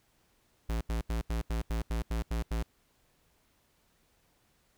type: tone bursts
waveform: square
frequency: 56.3 Hz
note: A1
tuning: 40 cents sharp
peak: -30 dBFS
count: 10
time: 0.69-2.628 s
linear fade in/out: 5 ms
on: 120 ms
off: 82 ms
effects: pink hiss -70 dBFS RMS until 4.77 s